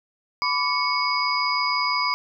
sine tone cluster, 1006 / 1152 / 2206 / 4917 Hz, B5 / D6 / C#7 / D#8, +32 / -34 / -9 / -21 cents, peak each -26 dBFS, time 0.42-2.14 s, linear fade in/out 0 ms, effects none

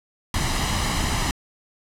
pink noise with comb filter, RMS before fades -23 dBFS, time 0.34-1.31 s, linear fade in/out 2 ms, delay 1 ms, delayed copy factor +0.55, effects low-pass 9000 Hz 12 dB/octave

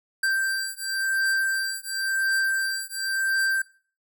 square beating tone pair, 1568 / 1568.94 Hz, G6 / G6, 0 / +1 cents, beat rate 0.94 Hz, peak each -27 dBFS, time 0.23-3.62 s, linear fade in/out 5 ms, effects noise-tail reverb RT60 0.4 s tail -19 dB re dry

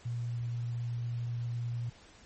sine tone, 119 Hz, A#2, 36 cents sharp, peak -32 dBFS, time 0.05-1.9 s, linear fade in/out 10 ms, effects pink hiss -57 dBFS RMS until 2.25 s + MP3 32 kbps

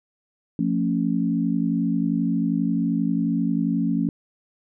sine chord, F augmented, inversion none, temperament equal with one note detuned, 174.61 / 224.9 / 277.2 Hz, F3 / A3 / C#4, 0 / +38 / 0 cents, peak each -24 dBFS, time 0.59-4.09 s, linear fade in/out 2 ms, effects none

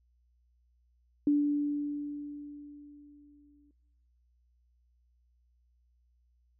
sine tone with exponential decay, 291.3 Hz, D4, 14 cents flat, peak -21 dBFS, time 1.27-3.71 s, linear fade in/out 2 ms, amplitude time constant 530 ms, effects noise-tail reverb RT60 1.0 s tail -20 dB re dry + added 60 Hz sine -66 dBFS peak until 6.59 s

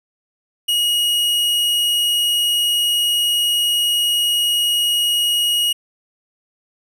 45% pulse tone with vibrato, 2890 Hz, F#7, 41 cents flat, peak -15 dBFS, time 0.68-5.73 s, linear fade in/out 10 ms, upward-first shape triangle, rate 20 Hz, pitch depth 9 cents each way, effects none

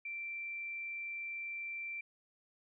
sine tone, 2349 Hz, D7, in tune, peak -39 dBFS, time 0.05-2.01 s, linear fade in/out 5 ms, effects none

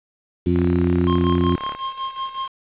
harmonic tone, 87.9 Hz, F2, 12 cents sharp, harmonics 1 / 2 / 3 / 4, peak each -21 / -21 / -21 / -21 dBFS, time 0.46-1.56 s, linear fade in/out 5 ms
click train, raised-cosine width 0.5 ms, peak -16 dBFS, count 43, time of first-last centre 0.56-1.75 s, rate 35.3 Hz
square tone with tremolo, 1065 Hz, C6, 30 cents sharp, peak -23 dBFS, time 1.07-2.48 s, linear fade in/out 5 ms, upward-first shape sine, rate 5.4 Hz, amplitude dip 80%
effects resampled to 8000 Hz + 7-bit

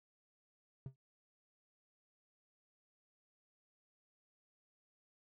triangle tone with exponential decay, 132.7 Hz, C3, 25 cents sharp, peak -37 dBFS, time 0.86-0.96 s, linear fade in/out 2 ms, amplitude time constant 20 ms, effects none

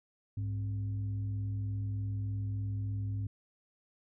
sine tone with frequency modulation, 102.6 Hz, G#2, 21 cents flat, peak -32 dBFS, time 0.37-3.27 s, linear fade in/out 5 ms, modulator 162 Hz, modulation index 0.34, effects none

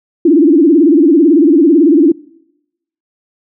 sine tone with vibrato, 311.1 Hz, D#4, in tune, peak -4 dBFS, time 0.25-2.12 s, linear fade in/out 5 ms, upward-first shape sine, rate 18 Hz, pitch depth 210 cents each way, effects noise-tail reverb RT60 0.9 s tail -24 dB re dry

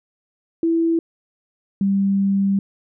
sine tone pair in turn, 330.9 / 196.75 Hz, E4 / G3, +7 / +7 cents, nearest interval major sixth, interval 900 cents, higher first, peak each -15 dBFS, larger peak neither, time 0.63-0.99 / 1.81-2.59 s, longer second, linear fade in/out 2 ms, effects none

